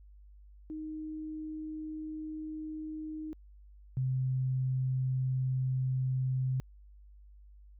sine tone pair in turn, 310.8 / 129.92 Hz, D#4 / C3, -2 / -12 cents, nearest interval octave + minor third, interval 1510 cents, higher first, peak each -37 / -28 dBFS, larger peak second, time 0.7-3.33 / 3.97-6.6 s, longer neither, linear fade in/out 0 ms, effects added 50 Hz sine -52 dBFS peak until 7.79 s

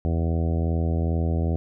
harmonic tone, 82.41 Hz, E2, in tune, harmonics 1 / 2 / 3 / 4 / 5 / 6 / 7 / 8 / 9, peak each -22 / -28 / -32 / -34 / -36 / -38 / -39 / -40 / -41 dBFS, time 0.05-1.56 s, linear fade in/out 0 ms, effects none

